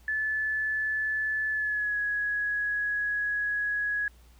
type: tone with pitch glide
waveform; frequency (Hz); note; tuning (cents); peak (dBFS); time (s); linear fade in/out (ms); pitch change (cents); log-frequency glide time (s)
sine; 1735 to 1672; A6 to G#6; -25 to +11; -26; 0.08-4.08; 2; -64; 1.5-1.98
effects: added 60 Hz sine -53 dBFS peak until 4.39 s + pink hiss -62 dBFS RMS until 4.39 s